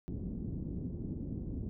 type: low-pass noise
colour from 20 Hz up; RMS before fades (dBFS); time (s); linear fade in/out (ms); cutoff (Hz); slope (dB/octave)
white; -39; 0.08-1.69; 0; 270; 24
effects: none